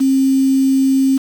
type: tone with quantisation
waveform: sine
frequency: 267.8 Hz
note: C4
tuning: 40 cents sharp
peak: -10 dBFS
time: 0-1.18 s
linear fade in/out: 10 ms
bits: 5
effects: none